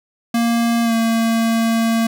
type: tone with pitch glide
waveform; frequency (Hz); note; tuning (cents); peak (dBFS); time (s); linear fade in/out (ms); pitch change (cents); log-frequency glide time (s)
square; 233.1 to 227.5; A#3 to A#3; 0 to -42; -15; 0.34-2.07; 5; -42; 0.83-0.93
effects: none